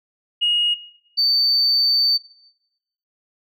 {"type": "tone pair in turn", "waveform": "sine", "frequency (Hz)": [2875, 4564], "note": ["F7", "C#8"], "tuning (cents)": [50, 50], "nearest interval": "minor sixth", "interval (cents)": 800, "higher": "second", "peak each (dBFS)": -14, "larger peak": "neither", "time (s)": [[0.41, 0.75], [1.17, 2.18]], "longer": "second", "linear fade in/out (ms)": 20, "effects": ["noise-tail reverb RT60 0.9 s tail -18 dB re dry", "tanh soft clip ceiling -10 dBFS"]}